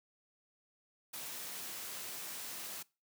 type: high-pass noise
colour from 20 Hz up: white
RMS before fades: -44 dBFS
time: 1.13-2.83 s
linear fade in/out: 10 ms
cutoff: 130 Hz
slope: 12 dB/octave
effects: noise-tail reverb RT60 0.3 s tail -23 dB re dry